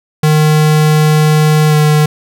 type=tone with pitch glide; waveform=square; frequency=153.4 to 151.55 Hz; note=D#3 to D#3; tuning=-24 to -45 cents; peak=-7 dBFS; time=0.23-2.06 s; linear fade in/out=5 ms; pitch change=-21 cents; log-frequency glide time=1.69-1.74 s; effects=none